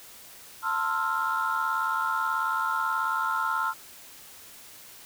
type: chord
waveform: sine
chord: F major seventh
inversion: first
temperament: equal with one note detuned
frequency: 892.3 / 1046.5 / 1318.5 / 1396.9 Hz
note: A5 / C6 / E6 / F6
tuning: +24 / 0 / 0 / 0 cents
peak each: -31 / -30 / -29 / -28 dBFS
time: 0.62-3.74 s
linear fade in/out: 50 ms
effects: tanh soft clip ceiling -18 dBFS + white hiss -48 dBFS RMS until 5.05 s